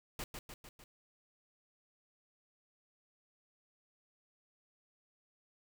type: noise with echo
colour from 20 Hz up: pink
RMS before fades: -41 dBFS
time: 0.19-0.24 s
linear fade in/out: 2 ms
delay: 150 ms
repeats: 4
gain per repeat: -4 dB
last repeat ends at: 0.84 s
effects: none